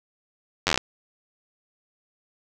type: slowing click train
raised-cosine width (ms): 0.2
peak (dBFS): -3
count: 9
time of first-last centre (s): 0.67-0.776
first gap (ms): 10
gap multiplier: 1.08
effects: none